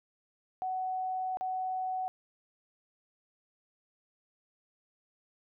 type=tone with dropouts; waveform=sine; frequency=747 Hz; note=F#5; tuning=16 cents sharp; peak=-31 dBFS; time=0.62-2.08 s; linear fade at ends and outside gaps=0 ms; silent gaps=1.371-1.41 s; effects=none